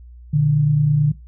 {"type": "tone pair together", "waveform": "sine", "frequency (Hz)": [119.6, 148.8], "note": ["A#2", "D3"], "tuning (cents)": [45, 23], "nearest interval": "major third", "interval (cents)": 378, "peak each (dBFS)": [-23, -13], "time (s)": [0.33, 1.12], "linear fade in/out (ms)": 10, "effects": ["noise-tail reverb RT60 0.2 s tail -19 dB re dry", "added 60 Hz sine -38 dBFS peak until 1.27 s"]}